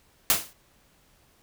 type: noise with exponential decay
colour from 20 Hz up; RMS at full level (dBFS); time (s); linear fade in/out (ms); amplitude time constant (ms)
white; -17; 0.3-0.53; 0; 48
effects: pink hiss -62 dBFS RMS until 1.42 s